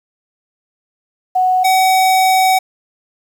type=tone pair in turn; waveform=sine / square; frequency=740 / 754.2 Hz; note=F#5 / F#5; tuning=0 / +33 cents; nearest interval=unison; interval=33 cents; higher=second; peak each=-10 dBFS; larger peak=neither; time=1.35-1.64 / 1.64-2.59 s; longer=second; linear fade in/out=10 ms; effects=7-bit